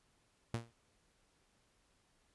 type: tone with exponential decay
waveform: sawtooth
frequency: 116.2 Hz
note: A#2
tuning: 5 cents flat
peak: -29 dBFS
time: 0.54-0.72 s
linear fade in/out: 0 ms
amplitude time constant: 38 ms
effects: pink hiss -74 dBFS RMS until 2.34 s + resampled to 24000 Hz